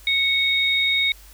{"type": "tone pair together", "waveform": "sine", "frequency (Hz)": [2217, 3729], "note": ["C#7", "A#7"], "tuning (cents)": [0, 0], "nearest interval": "major sixth", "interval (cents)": 900, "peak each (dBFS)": -20, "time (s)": [0.07, 1.12], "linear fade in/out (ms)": 2, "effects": ["added 50 Hz sine -45 dBFS peak until 1.33 s", "white hiss -49 dBFS RMS until 1.33 s"]}